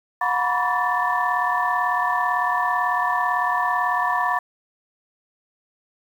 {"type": "tone cluster", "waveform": "sine", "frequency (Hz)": [723, 963, 1001, 1138, 1766], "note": ["F#5", "B5", "B5", "C#6", "A6"], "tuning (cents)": [-40, -44, 23, 45, 6], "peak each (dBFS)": -25, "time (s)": [0.21, 4.39], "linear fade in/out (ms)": 5, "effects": ["tanh soft clip ceiling -8 dBFS", "8-bit"]}